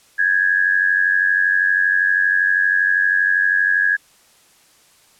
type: tone with amplitude modulation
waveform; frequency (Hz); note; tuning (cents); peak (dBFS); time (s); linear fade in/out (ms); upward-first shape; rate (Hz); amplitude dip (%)
sine; 1661.2; G#6; 0; -10; 0.18-3.97; 20; sine; 92.6; 75
effects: white hiss -53 dBFS RMS until 5.19 s + low-pass 11000 Hz 12 dB/octave